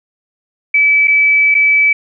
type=tone with dropouts; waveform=sine; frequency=2300 Hz; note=D7; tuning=37 cents flat; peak=-7 dBFS; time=0.74-1.93 s; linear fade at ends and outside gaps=5 ms; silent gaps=1.074-1.079 / 1.544-1.549 s; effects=none